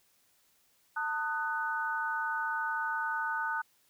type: chord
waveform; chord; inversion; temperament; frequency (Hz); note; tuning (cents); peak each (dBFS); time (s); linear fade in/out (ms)
sine; D# diminished; second; just; 896 / 1244.5 / 1493.4; A5 / D#6 / F#6; +31 / 0 / +16; -35 / -37 / -33; 0.96-3.62; 10
effects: white hiss -69 dBFS RMS until 3.89 s